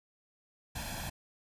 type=noise with comb filter; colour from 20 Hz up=pink; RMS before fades=-39 dBFS; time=0.75-1.1 s; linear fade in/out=10 ms; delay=1.2 ms; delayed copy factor=+0.8; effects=resampled to 32000 Hz